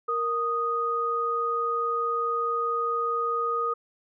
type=tone pair together; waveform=sine; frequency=466.2 / 1241.7 Hz; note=A#4 / D#6; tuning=0 / -4 cents; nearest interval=octave + perfect fourth; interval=1696 cents; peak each=-30 / -25 dBFS; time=0.08-3.74 s; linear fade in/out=10 ms; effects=none